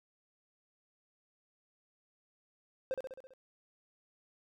triangle tone with echo, 523.3 Hz, C5, in tune, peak -29 dBFS, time 2.91-2.94 s, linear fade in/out 0 ms, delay 66 ms, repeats 6, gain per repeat -4 dB, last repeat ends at 3.336 s, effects none

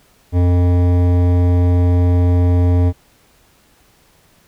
sine tone with hard clipping, 88.6 Hz, F2, 25 cents sharp, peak -12 dBFS, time 0.32-2.93 s, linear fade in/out 50 ms, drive 14 dB, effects pink hiss -53 dBFS RMS until 4.47 s

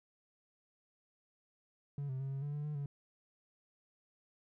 triangle tone with pitch steps, 142 / 131.2 / 135.7 / 136.5 / 144.9 / 147.1 / 149.9 / 141.9 Hz, C#3 / C3 / C#3 / C#3 / D3 / D3 / D3 / C#3, +42 / +5 / -36 / -26 / -23 / +3 / +36 / +41 cents, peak -34 dBFS, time 1.98-2.86 s, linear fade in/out 2 ms, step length 110 ms, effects tanh soft clip ceiling -30 dBFS

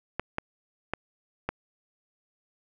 clicks, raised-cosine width 0.5 ms, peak -13 dBFS, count 4, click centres 0.196 / 0.384 / 0.936 / 1.49 s, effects none

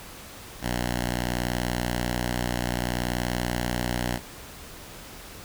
5% pulse tone with notch filter, 60.6 Hz, B1, 32 cents flat, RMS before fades -28 dBFS, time 0.61-4.2 s, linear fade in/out 50 ms, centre 440 Hz, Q 1.4, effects pink hiss -43 dBFS RMS until 5.44 s

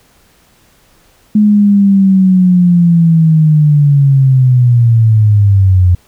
sine linear sweep, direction down, 212.2 to 87.7 Hz, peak -4 dBFS, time 1.35-5.95 s, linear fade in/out 5 ms, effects pink hiss -49 dBFS RMS until 6.07 s

